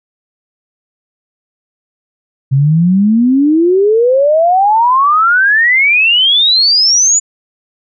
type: exponential sweep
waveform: sine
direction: up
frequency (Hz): 130.81 to 7060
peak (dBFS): -6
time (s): 2.51-7.2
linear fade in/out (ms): 20
effects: none